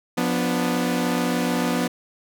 sawtooth chord, B diminished, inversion second, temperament equal with one note detuned, 176.64 / 246.9 / 293.7 Hz, F3 / B3 / D4, +20 / 0 / 0 cents, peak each -22 / -19 / -24 dBFS, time 0.17-1.88 s, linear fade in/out 10 ms, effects none

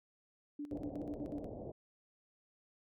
sine tone with tremolo, 291.9 Hz, D4, 10 cents flat, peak -39 dBFS, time 0.59-1.45 s, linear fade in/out 5 ms, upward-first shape square, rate 8.2 Hz, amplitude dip 70%
white low-pass noise, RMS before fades -46 dBFS, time 0.71-1.72 s, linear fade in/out 10 ms, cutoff 660 Hz, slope 48 dB/octave
effects none

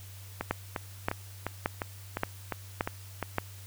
two click trains, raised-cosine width 0.5 ms, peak -16 / -12 dBFS, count 9 / 6, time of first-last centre 0.41-3.227 / 0.51-3.384 s, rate 2.84 / 1.74 Hz, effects added 97 Hz sine -45 dBFS peak until 3.66 s + white hiss -52 dBFS RMS until 3.66 s

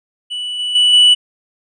triangle tone with level steps, 2960 Hz, F#7, in tune, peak -19 / -16 / -7 / -4 dBFS, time 0.3-1.15 s, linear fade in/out 20 ms, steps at 0.59 / 0.75 / 0.93 s, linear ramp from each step 5 ms, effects resampled to 24000 Hz

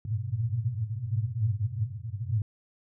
white band-pass noise, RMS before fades -30 dBFS, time 0.05-2.42 s, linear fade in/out 2 ms, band 100 to 120 Hz, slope 96 dB/octave, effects none

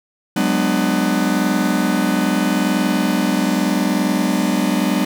45% pulse chord, G# half-diminished seventh, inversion third, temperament just, 186.89 / 207.7 / 249.2 / 299 Hz, F#3 / G#3 / B3 / D4, +18 / 0 / +16 / +31 cents, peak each -21 dBFS, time 0.36-5.05 s, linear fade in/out 5 ms, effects none

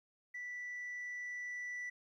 sine tone with level ramp, 1968 Hz, B6, 7 cents flat, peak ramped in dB -40 to -37 dBFS, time 0.34-1.9 s, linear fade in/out 10 ms, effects tanh soft clip ceiling -39 dBFS + 13-bit

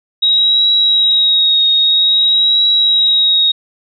sine tone with vibrato, 3806 Hz, A#7, 35 cents sharp, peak -8 dBFS, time 0.22-3.52 s, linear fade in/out 10 ms, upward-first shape triangle, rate 0.51 Hz, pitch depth 34 cents each way, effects none

